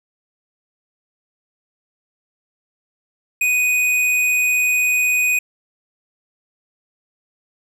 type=tone with hard clipping; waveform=triangle; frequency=2489 Hz; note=D#7; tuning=in tune; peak=-16 dBFS; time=3.41-5.39 s; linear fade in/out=5 ms; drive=16 dB; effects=none